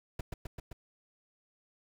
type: noise with echo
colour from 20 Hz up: brown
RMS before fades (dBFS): -36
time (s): 0.19-0.21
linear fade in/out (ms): 5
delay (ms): 130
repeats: 4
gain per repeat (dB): -2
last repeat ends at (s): 0.73
effects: none